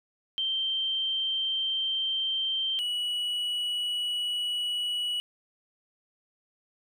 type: tone pair in turn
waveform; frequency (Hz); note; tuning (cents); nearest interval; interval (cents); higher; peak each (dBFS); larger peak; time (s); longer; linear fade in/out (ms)
sine / triangle; 3136 / 2934; G7 / F#7; 0 / -15; minor second; 115; first; -26; neither; 0.38-2.79 / 2.79-5.2; neither; 0
effects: none